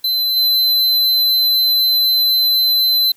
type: tone with level steps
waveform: square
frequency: 4052 Hz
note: B7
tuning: 44 cents sharp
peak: -15 / -12 dBFS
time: 0.04-3.12 s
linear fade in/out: 5 ms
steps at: 0.36 s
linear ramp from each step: 10 ms
effects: white hiss -54 dBFS RMS until 3.16 s